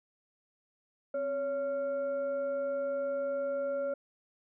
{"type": "tone with frequency modulation", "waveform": "sine", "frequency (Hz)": 560, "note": "C#5", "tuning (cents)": 18, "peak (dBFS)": -30, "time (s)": [1.14, 3.94], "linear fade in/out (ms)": 5, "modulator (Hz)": 823, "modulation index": 0.37, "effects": []}